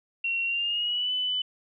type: tone with pitch glide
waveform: sine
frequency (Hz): 2736 to 3001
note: F7 to F#7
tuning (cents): -36 to +24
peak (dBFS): -25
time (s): 0.24-1.42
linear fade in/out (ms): 5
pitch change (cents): +160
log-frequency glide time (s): 0.45-1.12
effects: none